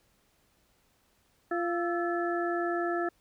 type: harmonic tone with a mistuned harmonic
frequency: 345.8 Hz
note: F4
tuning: 17 cents flat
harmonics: 1 / 2 / 4 / 5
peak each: -30 / -33 / -36 / -37 dBFS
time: 1.51-3.09 s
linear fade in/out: 5 ms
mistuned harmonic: 4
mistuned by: -75 cents
effects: pink hiss -69 dBFS RMS until 3.2 s